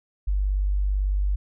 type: tone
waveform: sine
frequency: 49 Hz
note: G1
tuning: in tune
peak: -20 dBFS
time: 0.27-1.36 s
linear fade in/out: 10 ms
effects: none